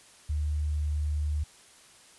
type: tone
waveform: sine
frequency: 74.9 Hz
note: D2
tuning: 35 cents sharp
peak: -26 dBFS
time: 0.29-1.44 s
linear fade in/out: 10 ms
effects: white hiss -55 dBFS RMS until 2.18 s + resampled to 24000 Hz